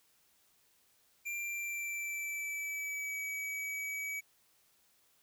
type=tone with pitch glide; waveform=square; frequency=2374 to 2277 Hz; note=D7 to C#7; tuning=+18 to +46 cents; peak=-37 dBFS; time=1.25-4.21 s; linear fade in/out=20 ms; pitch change=-72 cents; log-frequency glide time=1.36-3.17 s; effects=white hiss -70 dBFS RMS until 5.22 s